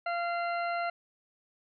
harmonic tone, 690 Hz, F5, 21 cents flat, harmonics 1 / 2 / 3 / 4 / 6, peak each -31 / -35 / -40 / -45 / -49 dBFS, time 0.06-0.9 s, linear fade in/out 5 ms, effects none

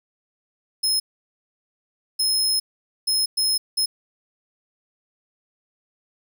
sawtooth tone bursts at uneven times, 5160 Hz, E8, 38 cents flat, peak -16 dBFS, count 5, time 0.83-1 / 2.19-2.6 / 3.07-3.26 / 3.37-3.58 / 3.77-3.86 s, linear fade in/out 10 ms, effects none

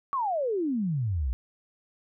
sine exponential sweep, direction down, 1156 to 56.8 Hz, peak -25 dBFS, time 0.13-1.33 s, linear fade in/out 0 ms, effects none

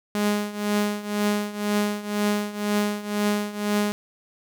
sawtooth tone with tremolo, 207.3 Hz, G#3, 3 cents flat, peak -15 dBFS, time 0.15-3.92 s, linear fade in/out 0 ms, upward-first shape triangle, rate 2 Hz, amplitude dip 85%, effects none

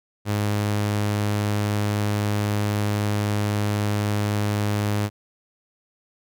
sawtooth tone, 103.83 Hz, G#2, in tune, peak -17 dBFS, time 0.25-5.1 s, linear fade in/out 50 ms, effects none

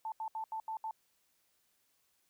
sine tone bursts at uneven times, 883 Hz, A5, 6 cents sharp, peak -36 dBFS, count 6, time 0.05-0.12 / 0.2-0.28 / 0.35-0.44 / 0.52-0.6 / 0.68-0.77 / 0.84-0.91 s, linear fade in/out 2 ms, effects white hiss -75 dBFS RMS until 2.29 s

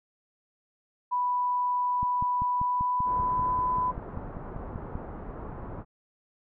sine tone with pitch glide, 987.8 to 1002.2 Hz, B5 to B5, 0 to +25 cents, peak -24 dBFS, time 1.11-3.92 s, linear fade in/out 20 ms, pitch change +25 cents, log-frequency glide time 2.59-3.54 s
click train, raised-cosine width 5 ms, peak -23 dBFS, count 16, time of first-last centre 2.03-4.954 s, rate 5.13 Hz
pink low-pass noise, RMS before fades -39 dBFS, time 3.04-5.85 s, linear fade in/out 50 ms, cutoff 1200 Hz, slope 24 dB/octave
effects none

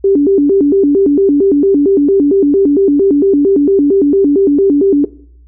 sine tone with vibrato, 335.7 Hz, E4, 32 cents sharp, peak -6 dBFS, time 0.04-5.05 s, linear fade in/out 5 ms, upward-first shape square, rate 4.4 Hz, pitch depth 270 cents each way, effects noise-tail reverb RT60 0.6 s tail -19 dB re dry + added 60 Hz sine -38 dBFS peak until 5.47 s

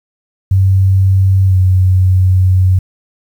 sine tone with pitch glide, 95.7 to 92.87 Hz, G2 to F#2, -41 to +7 cents, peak -6 dBFS, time 0.51-2.79 s, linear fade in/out 5 ms, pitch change -52 cents, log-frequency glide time 1.46-1.56 s, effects 7-bit

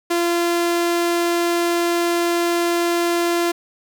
sawtooth tone, 343.6 Hz, F4, 28 cents flat, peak -13 dBFS, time 0.1-3.52 s, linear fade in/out 10 ms, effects 8-bit

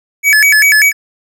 square tone with vibrato, 1975.5 Hz, B6, in tune, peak -6 dBFS, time 0.23-0.93 s, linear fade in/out 50 ms, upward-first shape square, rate 5.1 Hz, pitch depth 240 cents each way, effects none

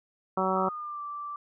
harmonic tone, 188.6 Hz, F#3, 33 cents sharp, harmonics 1 / 2 / 3 / 4 / 5 / 6 / 7, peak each -32 / -32 / -32 / -32 / -32 / -32 / -32 dBFS, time 0.37-0.69 s, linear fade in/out 5 ms
sine tone with pitch glide, 1239 to 1169.5 Hz, D#6 to D6, -8 to -8 cents, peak -34 dBFS, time 0.56-1.36 s, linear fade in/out 2 ms, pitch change -100 cents, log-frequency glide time 0.67-1.01 s
effects none

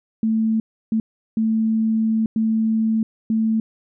sine tone bursts at uneven times, 221.6 Hz, A3, 13 cents sharp, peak -16 dBFS, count 5, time 0.23-0.6 / 0.92-1 / 1.37-2.26 / 2.36-3.03 / 3.3-3.6 s, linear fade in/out 2 ms, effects none

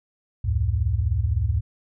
sine tone cluster, 67.3 / 83.3 / 106.9 Hz, C2 / E2 / A2, +49 / +19 / -49 cents, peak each -24 dBFS, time 0.44-1.61 s, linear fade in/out 10 ms, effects none

